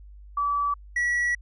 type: tone pair in turn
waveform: sine / triangle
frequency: 1151 / 1934.6 Hz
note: D6 / B6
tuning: -35 / -36 cents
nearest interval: major sixth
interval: 899 cents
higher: second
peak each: -22 / -20 dBFS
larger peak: second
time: 0.37-0.74 / 0.96-1.35 s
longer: second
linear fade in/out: 5 ms
effects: added 50 Hz sine -43 dBFS peak until 1.41 s + resampled to 22050 Hz